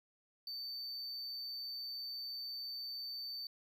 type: tone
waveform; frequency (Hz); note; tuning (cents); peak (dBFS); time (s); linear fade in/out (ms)
triangle; 4563; C#8; +49; -40; 0.47-3.47; 2
effects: none